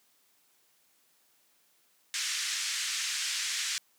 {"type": "band-pass noise", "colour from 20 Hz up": "white", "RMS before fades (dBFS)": -33, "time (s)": [2.14, 3.78], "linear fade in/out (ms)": 0, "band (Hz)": [1600, 7400], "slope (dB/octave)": 24, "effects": ["white hiss -68 dBFS RMS until 3.98 s", "high-pass 150 Hz 12 dB/octave"]}